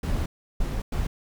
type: noise bursts at uneven times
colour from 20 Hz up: brown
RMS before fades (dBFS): -26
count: 3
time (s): 0.03-0.26 / 0.6-0.82 / 0.92-1.07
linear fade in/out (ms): 5
effects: none